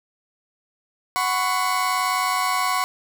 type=chord; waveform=35% pulse; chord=F# suspended fourth; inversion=none; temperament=equal with one note detuned; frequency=740 / 1009.7 / 1108.7 Hz; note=F#5 / B5 / C#6; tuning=0 / +38 / 0 cents; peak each=-25 / -24 / -21 dBFS; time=1.16-2.84 s; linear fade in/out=0 ms; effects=none